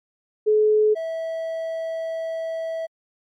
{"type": "tone pair in turn", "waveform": ["sine", "triangle"], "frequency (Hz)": [427.5, 652.4], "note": ["A4", "E5"], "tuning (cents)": [-50, -18], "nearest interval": "perfect fifth", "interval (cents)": 732, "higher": "second", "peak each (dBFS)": [-14, -23], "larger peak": "first", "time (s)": [[0.46, 0.95], [0.95, 2.87]], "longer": "second", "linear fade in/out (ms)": 20, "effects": ["MP3 64 kbps"]}